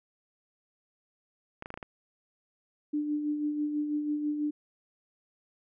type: clicks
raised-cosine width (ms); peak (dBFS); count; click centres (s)
0.5; -24; 6; 1.624 / 1.659 / 1.704 / 1.741 / 1.775 / 1.828
type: tone with tremolo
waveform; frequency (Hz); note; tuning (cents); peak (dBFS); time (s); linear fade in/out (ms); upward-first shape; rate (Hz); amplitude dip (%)
sine; 297.4; D4; +22; -26; 2.93-4.51; 10; sine; 6.1; 45
effects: none